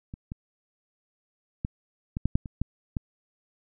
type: clicks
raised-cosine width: 5 ms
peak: -25 / -22 / -16 / -17 / -11 / -9 / -25 / -14 / -16 dBFS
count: 9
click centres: 0.139 / 0.319 / 1.649 / 2.169 / 2.256 / 2.355 / 2.458 / 2.616 / 2.968 s
effects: none